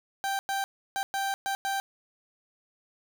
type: tone bursts at uneven times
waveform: 30% pulse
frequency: 784 Hz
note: G5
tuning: in tune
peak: -25 dBFS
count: 6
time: 0.24-0.39 / 0.49-0.64 / 0.96-1.03 / 1.14-1.34 / 1.46-1.55 / 1.65-1.8 s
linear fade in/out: 0 ms
effects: none